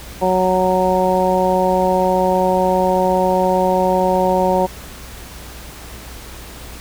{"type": "harmonic tone", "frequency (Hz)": 185, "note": "F#3", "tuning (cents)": 0, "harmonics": [1, 2, 3, 4, 5], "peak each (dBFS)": [-21, -20, -17, -20, -19], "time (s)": [0.21, 4.67], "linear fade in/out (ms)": 20, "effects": ["added 60 Hz sine -36 dBFS peak until 6.8 s", "pink hiss -36 dBFS RMS until 6.8 s"]}